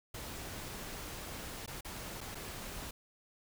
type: noise with dropouts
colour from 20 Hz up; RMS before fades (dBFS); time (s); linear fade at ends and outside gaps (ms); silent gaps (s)
pink; -44; 0.14-2.91; 5; 1.662-1.676 / 1.809-1.847 / 2.207-2.211 / 2.348-2.352
effects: none